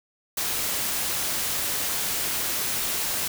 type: noise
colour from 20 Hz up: white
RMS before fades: -27 dBFS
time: 0.37-3.28 s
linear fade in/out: 5 ms
effects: none